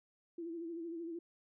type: tone with vibrato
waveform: sine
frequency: 334.6 Hz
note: E4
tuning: 26 cents sharp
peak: -40 dBFS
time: 0.38-1.19 s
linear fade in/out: 5 ms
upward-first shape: sine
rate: 13 Hz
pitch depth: 57 cents each way
effects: none